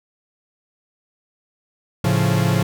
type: chord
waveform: 45% pulse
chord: A augmented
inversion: none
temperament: equal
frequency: 110 / 138.59 / 174.61 Hz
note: A2 / C#3 / E#3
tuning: 0 / 0 / 0 cents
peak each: -20 dBFS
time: 2.04-2.63 s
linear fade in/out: 5 ms
effects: none